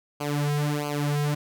sawtooth tone with flanger, 146.6 Hz, D3, 3 cents flat, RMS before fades -26 dBFS, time 0.2-1.35 s, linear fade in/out 10 ms, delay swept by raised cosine 0.54 to 3.44 ms, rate 1.5 Hz, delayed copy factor -0.95, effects none

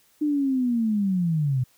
sine linear sweep, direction down, 304.3 to 122.4 Hz, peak -20 dBFS, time 0.21-1.64 s, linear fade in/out 10 ms, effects white hiss -61 dBFS RMS until 1.77 s

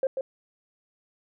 sine tone with echo, 530 Hz, C5, 22 cents sharp, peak -20 dBFS, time 0.03-0.07 s, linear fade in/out 2 ms, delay 140 ms, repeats 1, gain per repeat -6 dB, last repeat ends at 0.21 s, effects tanh soft clip ceiling -16 dBFS

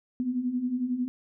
sine beating tone pair, 241 / 252 Hz, B3 / B3, -42 / +35 cents, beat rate 11 Hz, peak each -33 / -27 dBFS, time 0.2-1.08 s, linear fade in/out 0 ms, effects none

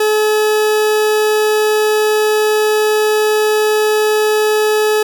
40% pulse tone, 427.5 Hz, A4, 50 cents flat, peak -10 dBFS, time 0-5.03 s, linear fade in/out 5 ms, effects none

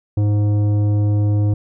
sine tone with tanh clipping, 103.83 Hz, G#2, in tune, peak -15 dBFS, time 0.17-1.54 s, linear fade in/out 5 ms, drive 11 dB, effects none

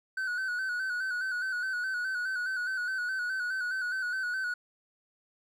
triangle tone with vibrato, 1497 Hz, F#6, 20 cents sharp, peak -28 dBFS, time 0.17-4.54 s, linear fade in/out 5 ms, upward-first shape square, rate 4.8 Hz, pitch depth 44 cents each way, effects none

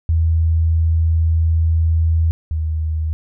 sine tone pair in turn, 81.4 / 78.9 Hz, E2 / D#2, -21 / +25 cents, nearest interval minor second, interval 54 cents, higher first, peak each -12 / -17 dBFS, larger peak first, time 0.09-2.31 / 2.51-3.13 s, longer first, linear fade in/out 0 ms, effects none

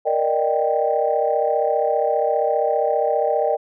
sine chord, Eb major seventh, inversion second, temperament equal, 466.2 / 587.3 / 622.3 / 784 Hz, Bb4 / D5 / Eb5 / G5, 0 / 0 / 0 / 0 cents, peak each -22 dBFS, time 0.05-3.57 s, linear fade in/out 20 ms, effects tanh soft clip ceiling -6 dBFS

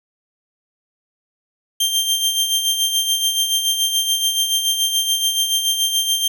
sawtooth tone with tremolo, 3166 Hz, G7, 17 cents sharp, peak -11 dBFS, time 1.8-6.28 s, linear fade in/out 5 ms, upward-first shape sine, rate 7 Hz, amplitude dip 55%, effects none

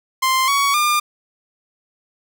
sawtooth tone with pitch steps, 1046.5 / 1121.6 / 1202.1 Hz, C6 / C#6 / D6, 0 / +20 / +40 cents, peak -11 dBFS, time 0.22-1 s, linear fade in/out 10 ms, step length 260 ms, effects none

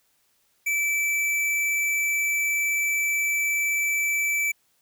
sine tone with hard clipping, 2317 Hz, D7, 24 cents flat, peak -23 dBFS, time 0.66-4.52 s, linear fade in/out 10 ms, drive 17 dB, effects white hiss -67 dBFS RMS until 4.81 s

